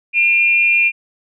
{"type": "tone pair together", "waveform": "sine", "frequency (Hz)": [2402, 2696], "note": ["D7", "E7"], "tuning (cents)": [38, 38], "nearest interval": "major second", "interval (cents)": 200, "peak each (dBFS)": [-11, -18], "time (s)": [0.13, 0.92], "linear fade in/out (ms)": 50, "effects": []}